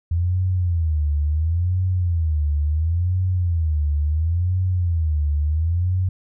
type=tone with vibrato; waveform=sine; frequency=82.41 Hz; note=E2; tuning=in tune; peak=-17 dBFS; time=0.11-6.09 s; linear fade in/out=5 ms; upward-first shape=sine; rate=0.72 Hz; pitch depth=200 cents each way; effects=none